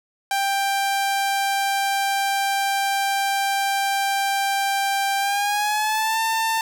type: tone with pitch glide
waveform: sawtooth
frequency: 789 to 895.9 Hz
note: G5 to A5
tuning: +11 to +31 cents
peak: -16 dBFS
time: 0.31-6.61 s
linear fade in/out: 2 ms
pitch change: +220 cents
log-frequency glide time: 5.19-6.2 s
effects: none